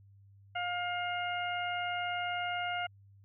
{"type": "harmonic tone", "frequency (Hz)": 709, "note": "F5", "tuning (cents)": 26, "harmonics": [1, 2, 3, 4], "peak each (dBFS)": [-35, -38, -40, -41], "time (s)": [0.55, 2.87], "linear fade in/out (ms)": 10, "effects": ["added 99 Hz sine -56 dBFS peak until 3.24 s"]}